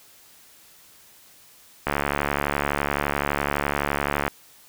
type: click train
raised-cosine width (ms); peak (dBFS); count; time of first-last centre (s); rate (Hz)
0.5; -7; 174; 1.87-4.279; 71.8
effects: white hiss -52 dBFS RMS until 4.68 s